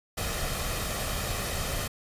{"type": "noise with comb filter", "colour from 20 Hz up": "pink", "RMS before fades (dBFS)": -31, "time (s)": [0.17, 1.88], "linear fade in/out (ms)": 10, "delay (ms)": 1.6, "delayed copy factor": 0.5, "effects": ["resampled to 32000 Hz"]}